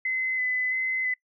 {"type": "tone with vibrato", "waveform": "sine", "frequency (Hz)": 2028, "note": "B6", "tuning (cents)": 45, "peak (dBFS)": -24, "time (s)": [0.05, 1.14], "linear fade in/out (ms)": 5, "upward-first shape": "square", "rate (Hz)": 1.5, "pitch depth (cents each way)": 15, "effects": ["noise-tail reverb RT60 0.1 s tail -23 dB re dry"]}